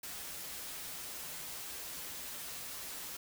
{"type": "noise with comb filter", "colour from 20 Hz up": "white", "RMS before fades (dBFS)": -44, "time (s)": [0.03, 3.17], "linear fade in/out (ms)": 5, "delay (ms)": 9.1, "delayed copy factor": -0.5, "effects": []}